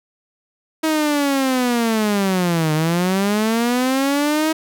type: linear two-way sweep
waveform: sawtooth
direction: down then up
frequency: 319.5 to 152.1 to 319.5 Hz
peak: -12 dBFS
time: 0.83-4.53 s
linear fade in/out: 10 ms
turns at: 2.73 s
effects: none